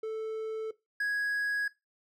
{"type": "tone pair in turn", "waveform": "triangle", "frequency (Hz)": [440, 1661.2], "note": ["A4", "G#6"], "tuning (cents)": [0, 0], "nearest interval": "octave + major seventh", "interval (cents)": 2300, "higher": "second", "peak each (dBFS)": [-30, -26], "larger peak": "second", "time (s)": [[0.03, 0.71], [1, 1.68]], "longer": "neither", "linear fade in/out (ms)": 5, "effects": ["noise-tail reverb RT60 0.2 s tail -18 dB re dry"]}